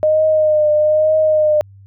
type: tone with vibrato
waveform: sine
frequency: 614 Hz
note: D#5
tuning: 23 cents flat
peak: -10 dBFS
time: 0.03-1.61 s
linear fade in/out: 0 ms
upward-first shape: triangle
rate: 1.1 Hz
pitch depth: 37 cents each way
effects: added 98 Hz sine -39 dBFS peak until 1.86 s